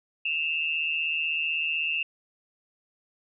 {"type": "tone pair together", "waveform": "sine", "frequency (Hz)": [2617, 2773], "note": ["E7", "F7"], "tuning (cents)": [-13, -13], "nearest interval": "minor second", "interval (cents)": 100, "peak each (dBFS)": -28, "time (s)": [0.25, 2.03], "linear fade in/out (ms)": 5, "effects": []}